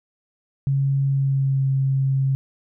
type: tone with pitch glide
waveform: sine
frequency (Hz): 137.5 to 134.9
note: C#3 to C#3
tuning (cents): -14 to -47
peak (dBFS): -17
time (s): 0.67-2.35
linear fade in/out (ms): 0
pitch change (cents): -33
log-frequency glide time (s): 1.05-1.67
effects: none